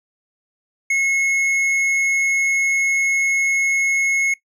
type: tone with tanh clipping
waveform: triangle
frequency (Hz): 2176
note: C#7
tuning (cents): -33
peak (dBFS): -17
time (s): 0.9-4.34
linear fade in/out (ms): 5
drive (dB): 12
effects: noise-tail reverb RT60 0.1 s tail -17 dB re dry